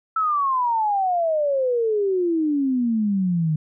sine exponential sweep, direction down, 1328 to 151.6 Hz, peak -18 dBFS, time 0.16-3.56 s, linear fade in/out 5 ms, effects none

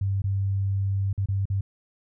sine tone with dropouts, 98 Hz, G2, in tune, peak -22 dBFS, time 0.01-1.61 s, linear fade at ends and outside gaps 5 ms, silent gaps 0.22-0.24 / 1.13-1.177 / 1.259-1.286 / 1.455-1.5 s, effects none

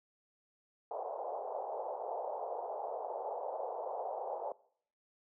white band-pass noise, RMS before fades -40 dBFS, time 0.91-4.52 s, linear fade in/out 2 ms, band 460 to 860 Hz, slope 48 dB/octave, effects noise-tail reverb RT60 0.6 s tail -21 dB re dry

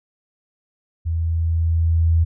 sine tone with level ramp, 82.41 Hz, E2, in tune, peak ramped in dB -19 to -12 dBFS, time 1.05-2.25 s, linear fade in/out 20 ms, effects none

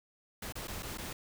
pink noise with dropouts, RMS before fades -41 dBFS, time 0.42-1.13 s, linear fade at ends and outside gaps 5 ms, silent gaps 0.524-0.554 / 0.674-0.68 / 0.825-0.829 / 0.975-0.982 s, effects none

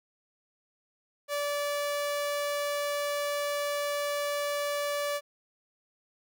sawtooth tone, 579 Hz, D5, 25 cents flat, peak -25 dBFS, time 1.28-5.21 s, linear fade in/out 50 ms, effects none

